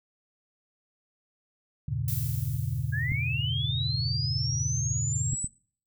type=chord; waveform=sine; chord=E diminished seventh; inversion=none; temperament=just; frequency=82.41 / 98.89 / 118.67 / 142.4 Hz; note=E2 / G2 / Bb2 / Db3; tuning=0 / +16 / +31 / +47 cents; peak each=-36 / -35 / -31 / -31 dBFS; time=1.88-5.35 s; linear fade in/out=5 ms
type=noise with exponential decay; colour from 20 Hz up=violet; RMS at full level=-33 dBFS; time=2.08-3.69 s; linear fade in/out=2 ms; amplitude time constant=350 ms
type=linear sweep; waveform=sine; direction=up; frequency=1611 to 8060 Hz; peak=-30 dBFS; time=2.92-5.48 s; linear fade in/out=20 ms
type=clicks; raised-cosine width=5 ms; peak=-21 dBFS; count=3; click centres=3.119 / 5.335 / 5.444 s
effects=noise-tail reverb RT60 0.5 s tail -24 dB re dry